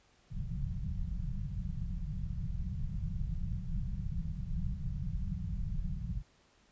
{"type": "low-pass noise", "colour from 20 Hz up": "pink", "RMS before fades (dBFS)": -36, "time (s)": [0.3, 6.23], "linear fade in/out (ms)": 50, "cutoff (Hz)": 190, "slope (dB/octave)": 96, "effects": ["pink hiss -67 dBFS RMS until 6.71 s", "resampled to 16000 Hz"]}